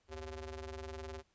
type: ring-modulated tone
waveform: sawtooth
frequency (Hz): 159.2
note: D#3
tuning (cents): +40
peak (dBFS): -36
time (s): 0.08-1.23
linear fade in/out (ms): 50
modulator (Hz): 229
effects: pink hiss -75 dBFS RMS until 1.34 s + resampled to 16000 Hz